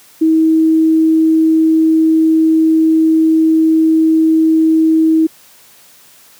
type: tone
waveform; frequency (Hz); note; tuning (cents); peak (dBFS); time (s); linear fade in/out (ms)
sine; 319.8; D#4; +48; -7; 0.21-5.27; 10
effects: white hiss -44 dBFS RMS until 6.39 s + high-pass 100 Hz 12 dB/octave